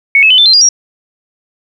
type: tone with pitch steps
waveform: sine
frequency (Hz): 2217 / 2591 / 3029 / 3540 / 4137 / 4835 / 5651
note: C#7 / E7 / F#7 / A7 / C8 / D8 / F8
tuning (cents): 0 / -30 / +40 / +10 / -20 / +50 / +20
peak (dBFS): -3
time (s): 0.15-0.689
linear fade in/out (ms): 2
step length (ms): 77
effects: 7-bit